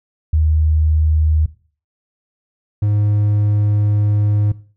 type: tone pair in turn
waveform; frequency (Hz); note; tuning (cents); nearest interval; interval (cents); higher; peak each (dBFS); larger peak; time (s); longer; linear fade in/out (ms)
sine / triangle; 77.78 / 104.03; D#2 / G#2; 0 / +3; perfect fourth; 503; second; -11 / -11; neither; 0.33-1.46 / 2.82-4.52; second; 5
effects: noise-tail reverb RT60 0.4 s tail -17 dB re dry